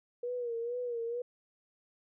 sine tone with vibrato, 477.5 Hz, A#4, 42 cents sharp, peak -33 dBFS, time 0.23-1.22 s, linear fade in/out 5 ms, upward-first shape sine, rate 2.2 Hz, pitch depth 65 cents each way, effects none

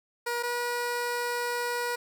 15% pulse tone pair in turn, 477.9 / 482.6 Hz, A#4 / B4, +43 / -40 cents, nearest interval unison, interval 17 cents, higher second, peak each -22 dBFS, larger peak neither, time 0.26-0.43 / 0.43-1.96 s, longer second, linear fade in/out 10 ms, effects none

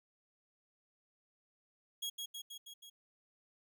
sawtooth tone with echo, 3304 Hz, G#7, 10 cents flat, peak -34 dBFS, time 2.02-2.1 s, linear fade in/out 10 ms, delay 160 ms, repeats 5, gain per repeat -3 dB, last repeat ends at 2.9 s, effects none

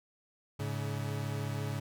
40% pulse tone pair together, 106.3 / 140.39 Hz, G#2 / C#3, +41 / +22 cents, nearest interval perfect fourth, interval 481 cents, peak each -35 / -36 dBFS, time 0.59-1.8 s, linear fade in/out 10 ms, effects none

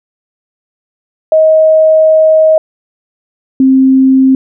sine tone pair in turn, 631 / 264.2 Hz, D#5 / C4, +24 / +17 cents, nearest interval octave + minor third, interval 1507 cents, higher first, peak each -3 dBFS, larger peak neither, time 1.32-2.58 / 3.6-4.35 s, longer first, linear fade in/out 2 ms, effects none

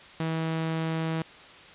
sawtooth tone, 161.7 Hz, E3, 33 cents flat, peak -23 dBFS, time 0.2-1.22 s, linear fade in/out 2 ms, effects white hiss -48 dBFS RMS until 1.74 s + resampled to 8000 Hz

